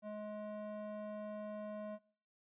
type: tone with band-pass filter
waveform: square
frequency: 210.9 Hz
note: G#3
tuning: 27 cents sharp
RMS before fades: -45 dBFS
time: 0.02-1.99 s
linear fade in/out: 50 ms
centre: 560 Hz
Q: 1.7
effects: noise-tail reverb RT60 0.6 s tail -25 dB re dry + resampled to 8000 Hz